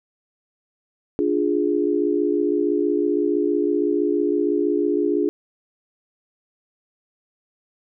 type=chord; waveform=sine; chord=D diminished; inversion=none; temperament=equal; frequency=293.7 / 349.2 / 415.3 Hz; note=D4 / F4 / Ab4; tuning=0 / 0 / 0 cents; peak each=-22 dBFS; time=1.19-5.29 s; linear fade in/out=0 ms; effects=none